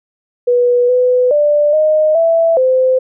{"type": "tone with pitch steps", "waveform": "sine", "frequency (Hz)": [488.2, 500, 590, 618, 662, 516], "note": ["B4", "B4", "D5", "D#5", "E5", "C5"], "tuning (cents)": [-20, 21, 8, -12, 7, -24], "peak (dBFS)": -8, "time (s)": [0.47, 2.99], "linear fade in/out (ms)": 10, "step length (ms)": 420, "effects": []}